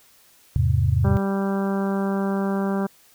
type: chord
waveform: sine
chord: E augmented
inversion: none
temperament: equal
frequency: 82.41 / 103.83 / 130.81 Hz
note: E2 / G#2 / B#2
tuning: 0 / 0 / 0 cents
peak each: -21 dBFS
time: 0.56-1.17 s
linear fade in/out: 0 ms
type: harmonic tone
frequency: 196 Hz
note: G3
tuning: in tune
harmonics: 1 / 2 / 3 / 4 / 5 / 6 / 7 / 8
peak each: -22 / -28 / -32 / -34 / -36 / -38 / -39 / -40 dBFS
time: 1.04-2.87 s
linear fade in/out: 10 ms
effects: white hiss -55 dBFS RMS until 3.14 s